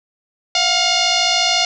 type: tone with frequency modulation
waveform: sine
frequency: 740 Hz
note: F#5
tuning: in tune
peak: -13 dBFS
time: 0.55-1.65 s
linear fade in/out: 2 ms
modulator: 713 Hz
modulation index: 7.1
effects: none